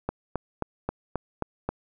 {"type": "click train", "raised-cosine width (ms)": 1, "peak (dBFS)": -13, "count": 7, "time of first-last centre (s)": [0.09, 1.69], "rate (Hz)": 3.75, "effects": []}